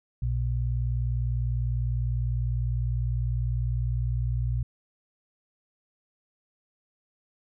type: tone pair together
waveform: sine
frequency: 60.05 / 120 Hz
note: B1 / B2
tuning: -48 / -49 cents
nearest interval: octave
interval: 1199 cents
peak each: -27 dBFS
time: 0.22-4.63 s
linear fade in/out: 5 ms
effects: none